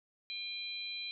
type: harmonic tone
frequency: 802 Hz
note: G5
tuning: 39 cents sharp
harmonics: 3 / 4 / 5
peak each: -43 / -49 / -40 dBFS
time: 0.3-1.11 s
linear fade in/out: 0 ms
effects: none